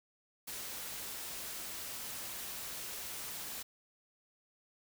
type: noise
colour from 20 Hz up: white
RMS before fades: -43 dBFS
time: 0.47-3.63 s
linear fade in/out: 10 ms
effects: none